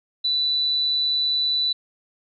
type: tone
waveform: sine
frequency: 3975 Hz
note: B7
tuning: 10 cents sharp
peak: -19 dBFS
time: 0.24-1.73 s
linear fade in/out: 10 ms
effects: none